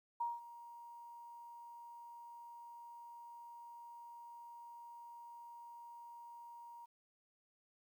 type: tone with ADSR envelope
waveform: sine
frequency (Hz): 943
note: A#5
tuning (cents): +20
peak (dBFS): -34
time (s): 0.2-6.86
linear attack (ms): 9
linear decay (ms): 190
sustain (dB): -17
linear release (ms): 13
effects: 12-bit